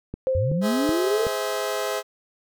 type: click train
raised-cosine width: 3 ms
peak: -18 dBFS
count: 4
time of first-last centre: 0.14-1.268 s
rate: 2.66 Hz
type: tone with exponential decay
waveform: sine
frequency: 523.3 Hz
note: C5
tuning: in tune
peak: -18 dBFS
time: 0.27-1.38 s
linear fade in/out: 0 ms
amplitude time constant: 240 ms
type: linear sweep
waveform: sine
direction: up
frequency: 78.8 to 470.6 Hz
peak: -21 dBFS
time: 0.35-1.27 s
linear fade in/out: 0 ms
type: chord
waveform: sawtooth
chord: Ab augmented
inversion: none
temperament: just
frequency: 415.3 / 519.1 / 648.9 Hz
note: Ab4 / C5 / E5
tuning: 0 / -14 / -27 cents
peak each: -25 dBFS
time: 0.61-2.03 s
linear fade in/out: 50 ms
effects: none